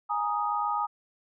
sine chord, Ab suspended second, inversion none, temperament equal with one note detuned, 830.6 / 937.7 / 1244.5 Hz, Ab5 / Bb5 / Eb6, 0 / +10 / 0 cents, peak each -30 / -32 / -29 dBFS, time 0.09-0.87 s, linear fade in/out 20 ms, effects none

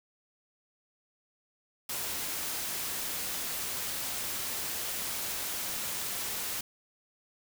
white noise, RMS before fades -35 dBFS, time 1.89-6.61 s, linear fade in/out 5 ms, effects none

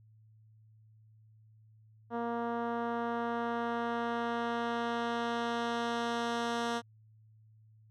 10% pulse tone with low-pass filter sweep, 234.6 Hz, A#3, 11 cents sharp, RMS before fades -34 dBFS, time 2.1-6.82 s, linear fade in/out 50 ms, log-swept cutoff 1000 to 6400 Hz, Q 0.75, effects added 109 Hz sine -58 dBFS peak until 7.9 s

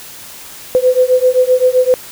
sine beating tone pair, 503 / 510.7 Hz, B4 / C5, +32 / -42 cents, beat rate 7.7 Hz, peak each -11 dBFS, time 0.75-1.94 s, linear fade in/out 0 ms, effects white hiss -33 dBFS RMS until 2.11 s

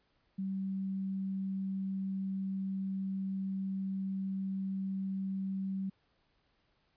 sine tone, 192.4 Hz, G3, 32 cents flat, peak -33 dBFS, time 0.38-5.9 s, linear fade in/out 10 ms, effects pink hiss -74 dBFS RMS until 6.96 s + resampled to 11025 Hz

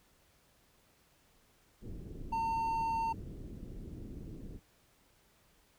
pink low-pass noise, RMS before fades -45 dBFS, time 1.81-4.6 s, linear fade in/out 50 ms, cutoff 380 Hz, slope 24 dB/octave
triangle tone, 907 Hz, A#5, 48 cents flat, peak -29 dBFS, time 2.32-3.13 s, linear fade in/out 10 ms
effects pink hiss -68 dBFS RMS until 5.78 s

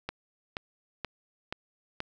click train, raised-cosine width 0.3 ms, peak -17 dBFS, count 5, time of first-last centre 0.09-2.004 s, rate 2.09 Hz, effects none

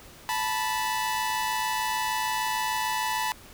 sawtooth tone pair together, 876 / 982.6 Hz, A5 / B5, -8 / -9 cents, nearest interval major second, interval 199 cents, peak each -25 dBFS, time 0.29-3.32 s, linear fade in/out 0 ms, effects pink hiss -49 dBFS RMS until 3.53 s

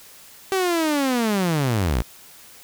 sawtooth linear sweep, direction down, 389.1 to 50 Hz, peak -15 dBFS, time 0.52-2.02 s, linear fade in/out 0 ms, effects white hiss -46 dBFS RMS until 2.63 s

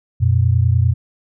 sine tone pair together, 90 / 120.14 Hz, F#2 / B2, -47 / -47 cents, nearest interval perfect fourth, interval 500 cents, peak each -14 dBFS, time 0.2-0.94 s, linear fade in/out 20 ms, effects none

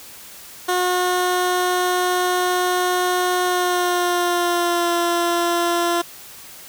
15% pulse tone with pitch glide, 361.5 to 344.2 Hz, F#4 to F4, -40 to -25 cents, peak -11 dBFS, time 0.68-6.02 s, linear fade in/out 10 ms, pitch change -85 cents, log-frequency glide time 3.44-4.93 s, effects white hiss -40 dBFS RMS until 6.68 s

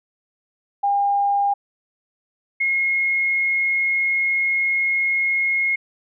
sine tone pair in turn, 805 / 2157 Hz, G5 / C#7, +46 / -48 cents, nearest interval octave + perfect fourth, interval 1706 cents, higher second, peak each -16 / -17 dBFS, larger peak first, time 0.83-1.54 / 2.6-5.76 s, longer second, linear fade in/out 10 ms, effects none

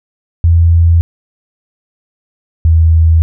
sine tone pair in turn, 84 / 81.28 Hz, E2 / E2, +33 / -24 cents, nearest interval minor second, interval 57 cents, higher first, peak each -4 dBFS, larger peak neither, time 0.44-1.01 / 2.65-3.22 s, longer neither, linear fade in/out 0 ms, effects none

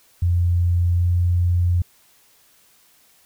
sine tone with pitch glide, 87.31 to 87.97 Hz, F2 to F2, 0 to +13 cents, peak -15 dBFS, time 0.22-1.82 s, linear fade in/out 5 ms, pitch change +13 cents, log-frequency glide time 0.97-1.05 s, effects white hiss -56 dBFS RMS until 3.25 s

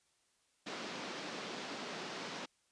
pink band-pass noise, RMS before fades -44 dBFS, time 0.66-2.46 s, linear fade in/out 10 ms, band 200 to 5600 Hz, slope 24 dB/octave, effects white hiss -75 dBFS RMS until 2.71 s + resampled to 22050 Hz

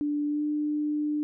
sine tone with pitch glide, 293.7 to 298.7 Hz, D4 to D4, 0 to +29 cents, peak -25 dBFS, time 0.01-1.23 s, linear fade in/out 0 ms, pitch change +29 cents, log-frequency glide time 0.27-0.43 s, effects none

